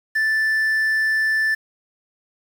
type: tone with quantisation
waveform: triangle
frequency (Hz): 1760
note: A6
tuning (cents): 0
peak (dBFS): -15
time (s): 0.15-1.55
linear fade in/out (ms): 10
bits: 7
effects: none